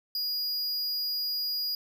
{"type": "tone", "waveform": "square", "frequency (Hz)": 4880, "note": "D#8", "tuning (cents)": -34, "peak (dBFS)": -29, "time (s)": [0.15, 1.75], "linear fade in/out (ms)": 2, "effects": []}